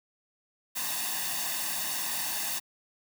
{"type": "noise with comb filter", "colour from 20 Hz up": "white", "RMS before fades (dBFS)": -32, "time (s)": [0.75, 2.6], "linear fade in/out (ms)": 20, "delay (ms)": 1.1, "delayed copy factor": 0.75, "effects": ["high-pass 200 Hz 12 dB/octave"]}